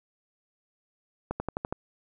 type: accelerating click train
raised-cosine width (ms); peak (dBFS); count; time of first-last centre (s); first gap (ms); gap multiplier
1; -16; 6; 1.31-1.725; 90; 0.96
effects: none